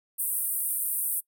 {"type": "band-pass noise", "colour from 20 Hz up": "white", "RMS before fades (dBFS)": -29, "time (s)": [0.18, 1.21], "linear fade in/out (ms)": 20, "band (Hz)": [8600, 16000], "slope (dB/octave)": 96, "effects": ["noise-tail reverb RT60 0.1 s tail -23 dB re dry"]}